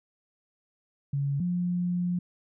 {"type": "tone pair in turn", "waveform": "sine", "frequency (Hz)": [140.4, 177.26], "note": ["C#3", "F3"], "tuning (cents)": [22, 26], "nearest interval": "major third", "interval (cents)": 404, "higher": "second", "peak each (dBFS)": -25, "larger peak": "neither", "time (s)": [[1.13, 1.4], [1.4, 2.19]], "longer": "second", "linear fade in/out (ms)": 5, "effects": []}